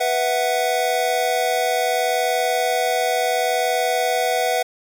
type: chord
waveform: square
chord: B suspended fourth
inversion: none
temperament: equal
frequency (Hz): 493.9 / 659.3 / 740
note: B4 / E5 / F#5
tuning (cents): 0 / 0 / 0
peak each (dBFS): -24 / -24 / -22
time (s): 0-4.63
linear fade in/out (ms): 10
effects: none